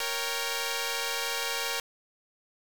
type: chord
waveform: 5% pulse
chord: G diminished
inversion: first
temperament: equal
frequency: 466.2 / 554.4 / 784 Hz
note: Bb4 / Db5 / G5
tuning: 0 / 0 / 0 cents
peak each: -21 / -23 / -25 dBFS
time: 0-1.8 s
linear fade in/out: 2 ms
effects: 7-bit